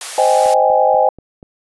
white high-pass noise, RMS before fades -26 dBFS, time 0.01-0.54 s, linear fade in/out 2 ms, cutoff 520 Hz, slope 24 dB/octave
sine chord, Ab major seventh, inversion first, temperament just, 519.1 / 623 / 778.7 / 830.6 Hz, C5 / Eb5 / G5 / Ab5, -14 / +2 / -12 / 0 cents, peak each -15 dBFS, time 0.18-1.09 s, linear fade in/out 2 ms
click train, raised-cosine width 2 ms, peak -24 dBFS, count 5, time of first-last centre 0.46-1.429 s, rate 4.13 Hz
effects resampled to 24000 Hz

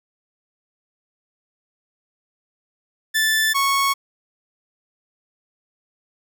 sawtooth tone pair in turn, 1757 / 1104.4 Hz, A6 / C#6, -3 / -7 cents, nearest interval minor sixth, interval 804 cents, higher first, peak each -13 dBFS, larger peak neither, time 3.14-3.54 / 3.54-3.94 s, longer neither, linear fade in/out 20 ms, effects none

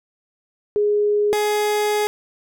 sine / 30% pulse tone pair in turn, 415.3 / 419.2 Hz, G#4 / G#4, 0 / +16 cents, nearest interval unison, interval 16 cents, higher second, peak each -15 dBFS, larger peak neither, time 0.76-1.33 / 1.33-2.07 s, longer second, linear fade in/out 0 ms, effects none

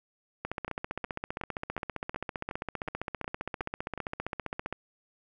two click trains, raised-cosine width 0.5 ms, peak -18 / -21 dBFS, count 66 / 10, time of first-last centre 0.45-4.726 / 0.68-3.977 s, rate 15.2 / 2.73 Hz, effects none

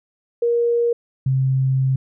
sine tone pair in turn, 472 / 132.45 Hz, A#4 / C3, +22 / +22 cents, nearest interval octave + minor seventh, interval 2200 cents, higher first, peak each -15 dBFS, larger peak neither, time 0.42-0.93 / 1.26-1.96 s, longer second, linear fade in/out 5 ms, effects none

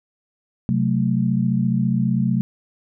sine chord, F# diminished, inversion second, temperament equal, 130.81 / 185 / 220 Hz, C3 / F#3 / A3, 0 / 0 / 0 cents, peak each -21 dBFS, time 0.69-2.41 s, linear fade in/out 0 ms, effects none

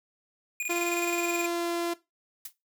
square tone with tremolo, 2448 Hz, D#7, 29 cents flat, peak -28 dBFS, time 0.6-1.46 s, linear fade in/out 2 ms, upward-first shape square, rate 19 Hz, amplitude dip 60%
sawtooth tone with pitch glide, 345.7 to 342.3 Hz, F4 to F4, -18 to -35 cents, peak -24 dBFS, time 0.69-1.94 s, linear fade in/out 10 ms, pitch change -17 cents, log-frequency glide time 1.02-1.71 s
blue noise with exponential decay, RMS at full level -33 dBFS, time 2.45-2.53 s, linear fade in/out 5 ms, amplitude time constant 17 ms
effects noise-tail reverb RT60 0.2 s tail -17 dB re dry

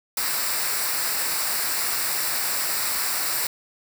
white noise with comb filter, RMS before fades -25 dBFS, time 0.17-3.47 s, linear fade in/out 2 ms, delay 0.31 ms, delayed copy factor -0.65, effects none

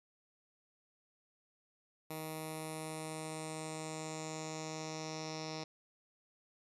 10% pulse tone with low-pass filter sweep, 157.4 Hz, D#3, 20 cents sharp, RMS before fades -43 dBFS, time 2.1-5.64 s, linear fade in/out 5 ms, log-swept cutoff 12000 to 5200 Hz, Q 4.4, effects none

